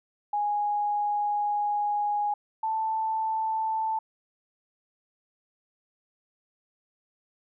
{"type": "tone pair in turn", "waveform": "sine", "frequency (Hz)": [828, 882.3], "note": ["G#5", "A5"], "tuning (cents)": [-5, 5], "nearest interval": "minor second", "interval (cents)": 110, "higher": "second", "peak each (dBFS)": [-24, -25], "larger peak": "first", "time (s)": [[0.33, 2.34], [2.63, 3.99]], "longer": "first", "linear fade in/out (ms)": 5, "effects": []}